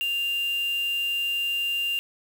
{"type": "tone with quantisation", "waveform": "sine", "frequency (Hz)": 2792, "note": "F7", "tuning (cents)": -1, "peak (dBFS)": -24, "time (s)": [0.01, 1.99], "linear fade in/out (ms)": 0, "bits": 6, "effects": []}